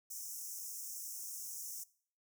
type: high-pass noise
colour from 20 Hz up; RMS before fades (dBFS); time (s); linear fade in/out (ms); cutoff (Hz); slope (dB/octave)
pink; -45; 0.1-1.84; 10; 5500; 96
effects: noise-tail reverb RT60 0.5 s tail -20 dB re dry